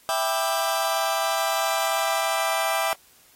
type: chord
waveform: sawtooth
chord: E minor seventh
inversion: none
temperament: just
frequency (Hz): 659.3 / 791.1 / 988.9 / 1186.7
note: E5 / G5 / B5 / D6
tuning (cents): 0 / +16 / +2 / +18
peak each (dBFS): -22 / -23 / -27 / -25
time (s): 0.09-2.93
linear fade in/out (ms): 0
effects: white hiss -56 dBFS RMS until 3.35 s + AAC 48 kbps